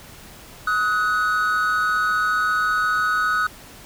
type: tone pair together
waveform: triangle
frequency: 1265.3 / 1480 Hz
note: D#6 / F#6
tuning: +29 / 0 cents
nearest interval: minor third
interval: 271 cents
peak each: -19 dBFS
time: 0.67-3.47 s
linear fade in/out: 5 ms
effects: pink hiss -43 dBFS RMS until 3.85 s